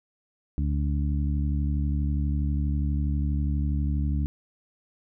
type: harmonic tone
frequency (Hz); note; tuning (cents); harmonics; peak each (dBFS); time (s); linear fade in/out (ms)
72.3; D2; -27; 1 / 2 / 3 / 4; -24 / -30 / -34 / -36; 0.58-4.26; 0
effects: none